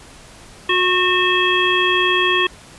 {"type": "harmonic tone with a mistuned harmonic", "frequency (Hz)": 363.7, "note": "F#4", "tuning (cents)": -30, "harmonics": [1, 3, 5, 7, 9], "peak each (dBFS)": [-20, -20, -20, -20, -20], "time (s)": [0.69, 2.47], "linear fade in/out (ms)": 5, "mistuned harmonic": 7, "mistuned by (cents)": 49, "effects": ["pink hiss -42 dBFS RMS until 2.78 s", "resampled to 24000 Hz"]}